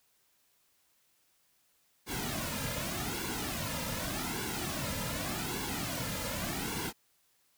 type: noise with flanger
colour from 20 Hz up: pink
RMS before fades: -36 dBFS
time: 2.06-6.93 s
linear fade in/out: 50 ms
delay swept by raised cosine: 1.6 to 2.7 ms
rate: 0.85 Hz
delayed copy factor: -0.75
effects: white hiss -71 dBFS RMS until 7.57 s